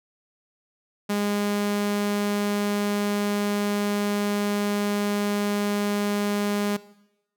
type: tone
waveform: sawtooth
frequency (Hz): 205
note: G#3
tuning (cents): -22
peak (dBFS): -19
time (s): 1.09-6.77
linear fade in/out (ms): 10
effects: noise-tail reverb RT60 0.9 s tail -19 dB re dry